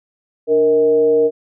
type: tone with frequency modulation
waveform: sine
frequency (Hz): 466.2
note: A#4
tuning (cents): 0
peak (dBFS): -10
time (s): 0.47-1.31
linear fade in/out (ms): 50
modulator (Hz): 172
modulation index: 0.44
effects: none